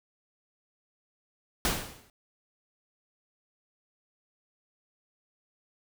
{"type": "noise with exponential decay", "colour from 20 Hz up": "pink", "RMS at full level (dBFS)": -24, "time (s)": [1.65, 2.1], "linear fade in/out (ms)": 1, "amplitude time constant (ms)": 97, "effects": []}